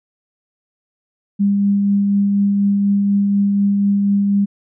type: tone with tremolo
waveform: sine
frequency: 200.7 Hz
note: G3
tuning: 41 cents sharp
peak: -11 dBFS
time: 1.39-4.46 s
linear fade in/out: 20 ms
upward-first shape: triangle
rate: 4.1 Hz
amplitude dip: 25%
effects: none